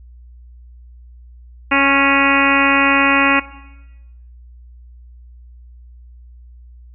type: harmonic tone with a mistuned harmonic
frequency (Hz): 277.2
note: C#4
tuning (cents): 0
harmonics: 1 / 2 / 3 / 4 / 5 / 6 / 7 / 8 / 9 / 10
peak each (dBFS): -18 / -23 / -22 / -20 / -20 / -23 / -20 / -22 / -19 / -23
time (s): 1.71-3.4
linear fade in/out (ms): 10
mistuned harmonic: 4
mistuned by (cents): -18
effects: noise-tail reverb RT60 1.0 s tail -17 dB re dry + added 60 Hz sine -38 dBFS peak until 6.94 s